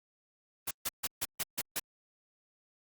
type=noise bursts; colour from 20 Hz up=white; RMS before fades=-33 dBFS; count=7; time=0.67-1.797 s; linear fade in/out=10 ms; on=41 ms; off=140 ms; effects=Opus 32 kbps